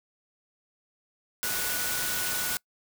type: tone in noise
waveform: sine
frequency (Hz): 1472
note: F#6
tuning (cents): -9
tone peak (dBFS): -36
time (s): 1.43-2.57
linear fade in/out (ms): 0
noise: white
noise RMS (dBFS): -30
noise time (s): 1.43-2.57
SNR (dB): -9
effects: noise-tail reverb RT60 0.1 s tail -25 dB re dry